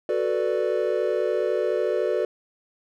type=chord; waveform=triangle; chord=B minor seventh; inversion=second; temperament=equal; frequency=370 / 440 / 493.9 / 587.3 Hz; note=F#4 / A4 / B4 / D5; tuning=0 / 0 / 0 / 0 cents; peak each=-25 dBFS; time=0.09-2.25 s; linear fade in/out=2 ms; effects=none